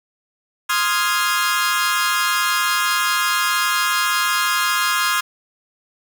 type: chord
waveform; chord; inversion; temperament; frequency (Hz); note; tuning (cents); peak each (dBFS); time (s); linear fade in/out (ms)
sawtooth; F minor seventh; second; equal; 1046.5 / 1244.5 / 1396.9 / 1661.2; C6 / Eb6 / F6 / Ab6; 0 / 0 / 0 / 0; -19; 0.69-5.21; 10
effects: none